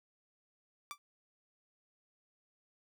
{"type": "tone with exponential decay", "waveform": "sawtooth", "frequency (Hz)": 1168, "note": "D6", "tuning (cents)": -10, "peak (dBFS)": -33, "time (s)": [0.91, 0.98], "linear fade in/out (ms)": 0, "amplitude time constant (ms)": 15, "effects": []}